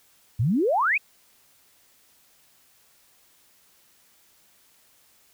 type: exponential sweep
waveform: sine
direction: up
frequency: 99.6 to 2637 Hz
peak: -19 dBFS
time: 0.39-0.98 s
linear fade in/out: 10 ms
effects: white hiss -60 dBFS RMS until 5.33 s